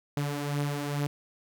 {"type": "beating tone pair", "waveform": "sawtooth", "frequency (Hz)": [143.9, 146.2], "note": ["D3", "D3"], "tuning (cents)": [-35, -7], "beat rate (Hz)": 2.3, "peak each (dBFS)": [-26, -31], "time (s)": [0.17, 1.07], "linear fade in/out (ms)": 2, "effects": []}